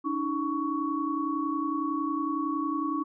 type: tone cluster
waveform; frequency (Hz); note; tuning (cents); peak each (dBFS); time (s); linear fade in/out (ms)
sine; 286.5 / 317.4 / 1118; D4 / D#4 / C#6; -43 / +35 / +14; -31; 0.04-3.04; 20
effects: none